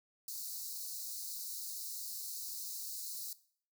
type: high-pass noise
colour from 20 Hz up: white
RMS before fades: -43 dBFS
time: 0.28-3.33 s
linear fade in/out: 2 ms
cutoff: 4000 Hz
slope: 96 dB/octave
effects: noise-tail reverb RT60 0.5 s tail -17 dB re dry